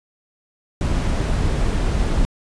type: noise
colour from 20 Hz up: brown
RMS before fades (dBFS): -19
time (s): 0.81-2.25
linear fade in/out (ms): 0
effects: resampled to 22050 Hz